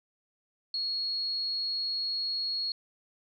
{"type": "tone", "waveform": "sine", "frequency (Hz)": 4318, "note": "C#8", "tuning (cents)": -46, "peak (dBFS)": -29, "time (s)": [0.74, 2.72], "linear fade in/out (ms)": 2, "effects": []}